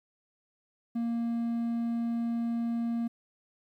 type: tone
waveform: triangle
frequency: 233.1 Hz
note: A#3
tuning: in tune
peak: -26 dBFS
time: 0.95-3.08 s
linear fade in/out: 10 ms
effects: 11-bit